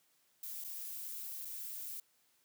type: noise with dropouts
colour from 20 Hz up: violet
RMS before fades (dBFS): -44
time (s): 0.43-2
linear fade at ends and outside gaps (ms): 2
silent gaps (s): 0.64-0.646 / 1.448-1.453
effects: white hiss -73 dBFS RMS until 2.44 s + high-pass 100 Hz 12 dB/octave